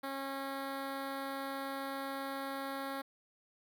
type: tone with notch filter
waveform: 10% pulse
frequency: 272.8 Hz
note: C#4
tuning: 28 cents flat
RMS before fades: -40 dBFS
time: 0.03-3.02 s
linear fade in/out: 10 ms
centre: 6800 Hz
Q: 0.94
effects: none